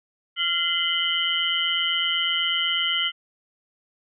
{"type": "tone cluster", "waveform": "sine", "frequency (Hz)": [1385, 2053, 2944, 3112], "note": ["F6", "C7", "F#7", "G7"], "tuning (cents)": [-15, -33, -9, -13], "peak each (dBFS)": [-30, -28, -25, -25], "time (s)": [0.36, 3.12], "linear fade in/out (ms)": 50, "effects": []}